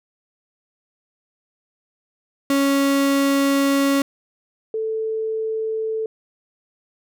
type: tone pair in turn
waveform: 35% pulse / sine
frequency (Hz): 277.2 / 441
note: C#4 / A4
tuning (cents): 0 / +4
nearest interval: minor sixth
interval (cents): 804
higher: second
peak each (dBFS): -14 / -21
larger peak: first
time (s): 2.5-4.02 / 4.74-6.06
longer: first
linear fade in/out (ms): 2
effects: none